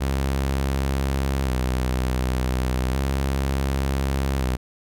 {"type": "tone with vibrato", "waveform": "sawtooth", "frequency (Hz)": 65.6, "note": "C2", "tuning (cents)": 5, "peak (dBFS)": -17, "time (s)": [0, 4.57], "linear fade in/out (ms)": 20, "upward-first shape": "square", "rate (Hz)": 0.34, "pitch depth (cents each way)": 55, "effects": []}